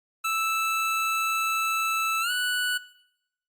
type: tone with pitch glide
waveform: 25% pulse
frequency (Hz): 1318 to 1479.4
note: E6 to F#6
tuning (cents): -1 to -1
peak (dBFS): -21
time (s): 0.24-2.78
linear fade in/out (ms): 10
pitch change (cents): +200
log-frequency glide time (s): 2.21-2.31
effects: noise-tail reverb RT60 0.8 s tail -18 dB re dry + Opus 32 kbps